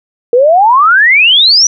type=exponential sweep; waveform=sine; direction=up; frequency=464.3 to 5980 Hz; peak=-3 dBFS; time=0.33-1.67 s; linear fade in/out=2 ms; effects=none